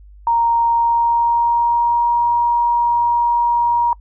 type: tone with pitch glide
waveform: sine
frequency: 932.3 to 948.6 Hz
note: A#5 to A#5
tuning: 0 to +30 cents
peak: -12 dBFS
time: 0.27-3.93 s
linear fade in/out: 2 ms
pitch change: +30 cents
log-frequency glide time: 0.68-2.21 s
effects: noise-tail reverb RT60 0.1 s tail -26 dB re dry + added 50 Hz sine -39 dBFS peak until 4 s